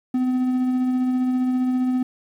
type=tone with tremolo; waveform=triangle; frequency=253.9 Hz; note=B3; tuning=48 cents sharp; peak=-15 dBFS; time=0.14-2.03 s; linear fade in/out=5 ms; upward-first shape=triangle; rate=15 Hz; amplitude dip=30%; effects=9-bit